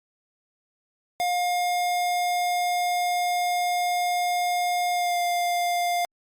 square tone with pitch glide, 711 to 702.4 Hz, F5 to F5, +31 to +10 cents, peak -23 dBFS, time 1.2-6.05 s, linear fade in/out 0 ms, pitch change -21 cents, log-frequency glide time 4.93-5.18 s, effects Opus 48 kbps

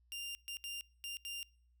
sawtooth tone bursts at uneven times, 2794 Hz, F7, in tune, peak -38 dBFS, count 5, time 0.12-0.35 / 0.48-0.57 / 0.64-0.81 / 1.04-1.17 / 1.25-1.43 s, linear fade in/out 0 ms, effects noise-tail reverb RT60 0.6 s tail -26 dB re dry + added 60 Hz sine -67 dBFS peak until 1.8 s

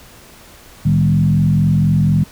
sine tone with frequency modulation, 155.56 Hz, D#3, in tune, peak -10 dBFS, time 0.85-2.24 s, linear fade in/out 10 ms, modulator 44.2 Hz, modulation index 1.1, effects pink hiss -42 dBFS RMS until 2.31 s

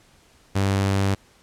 sawtooth tone, 98 Hz, G2, in tune, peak -15 dBFS, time 0.55-1.15 s, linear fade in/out 10 ms, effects pink hiss -56 dBFS RMS until 1.42 s + low-pass 10000 Hz 12 dB/octave

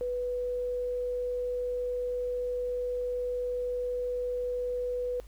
sine tone, 493.9 Hz, B4, in tune, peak -29 dBFS, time 0.01-5.2 s, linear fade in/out 0 ms, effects added 50 Hz sine -46 dBFS peak until 5.27 s + pink hiss -61 dBFS RMS until 5.27 s

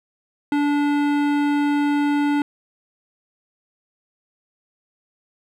sine tone with hard clipping, 290 Hz, D4, 22 cents flat, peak -19 dBFS, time 0.52-2.42 s, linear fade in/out 2 ms, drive 16 dB, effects none

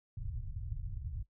pink low-pass noise, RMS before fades -40 dBFS, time 0.17-1.23 s, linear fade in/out 5 ms, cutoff 130 Hz, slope 48 dB/octave, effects noise-tail reverb RT60 0.1 s tail -18 dB re dry

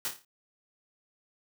white noise with echo, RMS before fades -32 dBFS, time 0.05-0.08 s, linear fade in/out 0 ms, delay 28 ms, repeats 6, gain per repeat -6 dB, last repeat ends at 0.248 s, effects high-pass 150 Hz 12 dB/octave

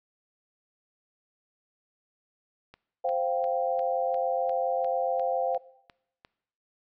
click train, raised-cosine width 0.3 ms, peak -32 dBFS, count 11, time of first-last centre 2.74-6.249 s, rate 2.85 Hz
sine chord, C suspended fourth, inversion none, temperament just, 523.3 / 697.7 / 784.9 Hz, C5 / F5 / G5, 0 / -2 / +2 cents, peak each -28 / -29 / -31 dBFS, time 3.04-5.58 s, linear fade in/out 10 ms
effects noise-tail reverb RT60 0.8 s tail -20 dB re dry

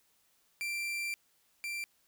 40% pulse tone pair in turn, 2357 / 2357 Hz, D7 / D7, +6 / +6 cents, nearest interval unison, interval 0 cents, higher neither, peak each -33 / -35 dBFS, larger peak first, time 0.61-1.14 / 1.64-1.84 s, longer first, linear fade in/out 0 ms, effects white hiss -71 dBFS RMS until 2.07 s

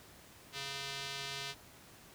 square tone with band-pass filter, 138.59 Hz, C#3, in tune, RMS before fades -42 dBFS, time 0.52-1.55 s, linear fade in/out 50 ms, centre 3800 Hz, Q 1.3, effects pink hiss -57 dBFS RMS until 2.14 s + high-pass 60 Hz 12 dB/octave

